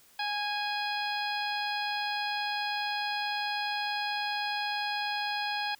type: harmonic tone with a mistuned harmonic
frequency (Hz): 830.6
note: G#5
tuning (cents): 0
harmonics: 1 / 2 / 3 / 4 / 5 / 6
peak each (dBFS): -33 / -36 / -38 / -39 / -40 / -41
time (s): 0.19-5.75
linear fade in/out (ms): 5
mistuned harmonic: 2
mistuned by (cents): -16
effects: white hiss -60 dBFS RMS until 5.79 s